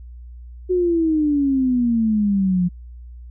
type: exponential sweep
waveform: sine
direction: down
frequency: 370 to 174.61 Hz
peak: -15 dBFS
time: 0.69-2.69 s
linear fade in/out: 20 ms
effects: added 60 Hz sine -35 dBFS peak until 3.3 s